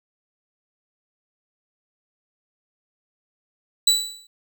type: tone with exponential decay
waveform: 30% pulse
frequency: 3951 Hz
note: B7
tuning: in tune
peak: -9 dBFS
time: 3.87-4.27 s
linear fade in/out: 5 ms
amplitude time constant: 86 ms
effects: none